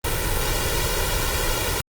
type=noise with comb filter; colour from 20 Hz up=pink; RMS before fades=-23 dBFS; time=0.04-1.81 s; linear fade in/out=5 ms; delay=2.1 ms; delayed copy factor=+0.7; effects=Opus 32 kbps